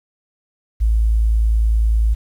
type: tone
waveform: sine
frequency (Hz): 55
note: A1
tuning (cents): 0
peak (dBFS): -12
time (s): 0.8-2.15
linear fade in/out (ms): 20
effects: 8-bit